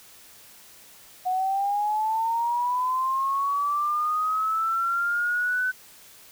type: linear sweep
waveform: sine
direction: up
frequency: 730 to 1514 Hz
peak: -22 dBFS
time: 1.25-5.72 s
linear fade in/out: 20 ms
effects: white hiss -50 dBFS RMS until 6.31 s